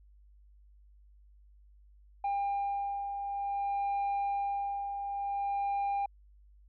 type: beating tone pair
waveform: sine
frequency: 800 / 800.55 Hz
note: G5 / G5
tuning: +35 / +36 cents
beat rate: 0.55 Hz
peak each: -37 / -29 dBFS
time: 2.24-6.06 s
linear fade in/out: 5 ms
effects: tanh soft clip ceiling -28 dBFS + added 50 Hz sine -56 dBFS peak until 6.68 s